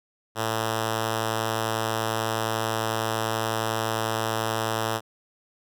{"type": "tone with notch filter", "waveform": "5% pulse", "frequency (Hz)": 111.3, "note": "A2", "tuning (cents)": 20, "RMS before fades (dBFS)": -27, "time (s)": [0.35, 5.01], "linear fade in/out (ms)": 50, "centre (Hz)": 260, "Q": 2, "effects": []}